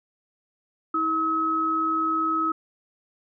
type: tone pair together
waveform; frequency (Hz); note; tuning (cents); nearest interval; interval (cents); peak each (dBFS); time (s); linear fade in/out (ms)
sine; 320.6 / 1282.4; E4 / E6; -48 / -48; 2 octaves; 2400; -28 / -22; 0.94-2.52; 5
effects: none